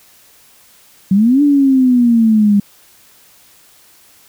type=exponential two-way sweep; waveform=sine; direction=up then down; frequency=185 to 293.7 to 200 Hz; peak=-7 dBFS; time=1.11-2.6 s; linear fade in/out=5 ms; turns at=1.42 s; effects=white hiss -47 dBFS RMS until 4.28 s